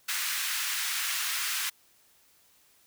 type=high-pass noise; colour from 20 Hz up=pink; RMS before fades=-31 dBFS; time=0.08-1.7 s; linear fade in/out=10 ms; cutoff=1400 Hz; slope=24 dB/octave; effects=white hiss -63 dBFS RMS until 2.86 s